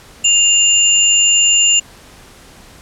sine tone pair together, 2801 / 7111 Hz, F7 / A8, +4 / +17 cents, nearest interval octave + major third, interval 1613 cents, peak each -11 dBFS, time 0.24-1.8 s, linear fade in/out 10 ms, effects pink hiss -41 dBFS RMS until 2.81 s + low-pass 11000 Hz 12 dB/octave

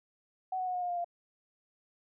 sine tone with pitch steps, 749 / 739.5 / 730.2 / 721 / 711.9 / 702.9 / 694 Hz, F#5 / F#5 / F#5 / F#5 / F5 / F5 / F5, +21 / -1 / -23 / -45 / +33 / +11 / -11 cents, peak -31 dBFS, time 0.52-1.045 s, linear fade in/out 5 ms, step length 75 ms, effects none

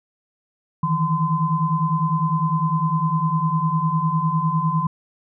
sine tone cluster, 155.1 / 165 / 1025 Hz, D#3 / E3 / C6, -5 / +2 / -36 cents, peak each -22 dBFS, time 0.83-4.87 s, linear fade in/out 5 ms, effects none

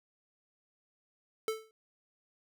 square tone with exponential decay, 440 Hz, A4, in tune, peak -28 dBFS, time 1.48-1.71 s, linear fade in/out 1 ms, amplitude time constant 49 ms, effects none

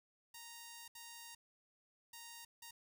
5% pulse tone bursts at uneven times, 932.3 Hz, A#5, in tune, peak -39 dBFS, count 4, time 0.34-0.88 / 0.95-1.35 / 2.13-2.45 / 2.62-2.71 s, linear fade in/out 5 ms, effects 11-bit

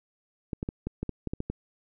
clicks, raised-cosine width 3 ms, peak -18 dBFS, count 10, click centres 0.532 / 0.629 / 0.689 / 0.87 / 1.03 / 1.093 / 1.273 / 1.335 / 1.404 / 1.5 s, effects none

